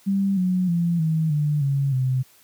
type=tone with pitch steps; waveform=sine; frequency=196.2 / 183.06 / 170.8 / 159.36 / 148.69 / 138.73 / 129.44 Hz; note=G3 / F#3 / F3 / D#3 / D3 / C#3 / C3; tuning=+2 / -18 / -38 / +42 / +22 / +2 / -18 cents; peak=-18 dBFS; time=0.06-2.23 s; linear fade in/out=20 ms; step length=310 ms; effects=white hiss -55 dBFS RMS until 2.43 s + high-pass 80 Hz 12 dB/octave